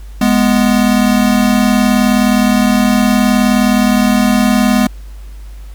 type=tone pair together; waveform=square; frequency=207.7 / 247 Hz; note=G#3 / B3; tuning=0 / 0 cents; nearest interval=minor third; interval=300 cents; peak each=-12 dBFS; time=0.21-4.87 s; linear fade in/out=5 ms; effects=added 50 Hz sine -27 dBFS peak until 5.74 s + pink hiss -46 dBFS RMS until 5.74 s